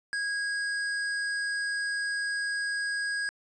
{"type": "tone with hard clipping", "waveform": "sine", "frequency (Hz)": 1644, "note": "G#6", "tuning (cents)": -18, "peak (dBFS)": -30, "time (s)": [0.13, 3.29], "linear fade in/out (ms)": 0, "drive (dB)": 15, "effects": ["resampled to 22050 Hz"]}